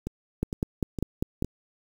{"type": "two click trains", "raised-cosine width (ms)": 3, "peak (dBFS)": [-18, -12], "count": [4, 6], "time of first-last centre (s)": [[0.07, 1.446], [0.43, 1.424]], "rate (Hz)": [2.18, 5.03], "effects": ["7-bit"]}